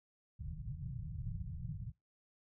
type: low-pass noise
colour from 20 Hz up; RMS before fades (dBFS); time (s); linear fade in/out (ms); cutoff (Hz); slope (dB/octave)
white; -43; 0.39-1.92; 20; 170; 96
effects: noise-tail reverb RT60 0.2 s tail -23 dB re dry